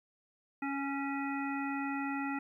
harmonic tone with a mistuned harmonic, 277.9 Hz, C#4, 4 cents sharp, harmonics 1 / 3 / 5 / 7 / 9, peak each -35 / -40 / -42 / -43 / -45 dBFS, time 0.62-2.39 s, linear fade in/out 5 ms, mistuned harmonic 5, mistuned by -20 cents, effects 12-bit

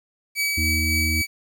sawtooth tone with tremolo, 2283 Hz, D7, 50 cents flat, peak -17 dBFS, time 0.35-1.27 s, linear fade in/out 50 ms, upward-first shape sine, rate 3.6 Hz, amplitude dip 25%
harmonic tone, 79 Hz, D#2, 27 cents sharp, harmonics 1 / 3 / 4, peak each -23 / -31 / -32 dBFS, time 0.57-1.22 s, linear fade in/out 10 ms
effects 9-bit

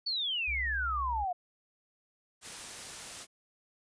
sine exponential sweep, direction down, 4559 to 696 Hz, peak -30 dBFS, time 0.06-1.33 s, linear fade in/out 10 ms
sine tone with vibrato, 64.8 Hz, C2, 16 cents flat, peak -36 dBFS, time 0.47-1.25 s, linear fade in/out 20 ms, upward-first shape sine, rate 10 Hz, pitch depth 13 cents each way
white noise, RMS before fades -43 dBFS, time 2.41-3.27 s, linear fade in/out 50 ms
effects resampled to 22050 Hz

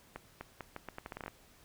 accelerating click train, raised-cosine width 0.5 ms, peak -26 dBFS, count 13, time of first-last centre 0.16-1.28 s, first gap 250 ms, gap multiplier 0.79, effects pink hiss -62 dBFS RMS until 1.64 s

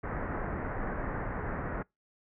pink low-pass noise, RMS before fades -35 dBFS, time 0.03-1.83 s, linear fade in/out 10 ms, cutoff 1900 Hz, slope 48 dB/octave, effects noise-tail reverb RT60 0.2 s tail -26 dB re dry

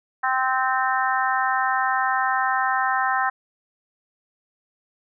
harmonic tone, 260 Hz, C4, 11 cents flat, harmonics 3 / 4 / 5 / 6 / 7, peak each -24 / -25 / -26 / -27 / -27 dBFS, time 0.23-3.3 s, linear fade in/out 10 ms, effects none

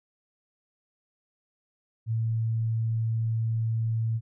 sine tone, 112.9 Hz, A2, 45 cents sharp, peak -24 dBFS, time 2.06-4.21 s, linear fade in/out 50 ms, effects none

